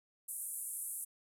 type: band-pass noise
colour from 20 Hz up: white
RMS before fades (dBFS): -42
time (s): 0.28-1.05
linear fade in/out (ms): 10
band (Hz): 8600 to 12000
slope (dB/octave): 48
effects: none